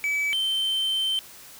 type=tone pair in turn; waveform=triangle; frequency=2292 / 3102 Hz; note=D7 / G7; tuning=-43 / -19 cents; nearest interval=perfect fourth; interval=524 cents; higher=second; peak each=-21 dBFS; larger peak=neither; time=0.04-0.33 / 0.33-1.19 s; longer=second; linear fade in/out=0 ms; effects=white hiss -46 dBFS RMS until 1.59 s